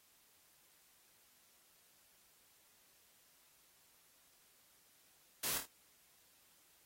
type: noise with echo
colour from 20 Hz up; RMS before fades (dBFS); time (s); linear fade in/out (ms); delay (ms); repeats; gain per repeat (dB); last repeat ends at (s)
white; -39; 5.43-5.58; 5; 26; 3; -5; 5.658
effects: white hiss -69 dBFS RMS until 6.85 s + AAC 48 kbps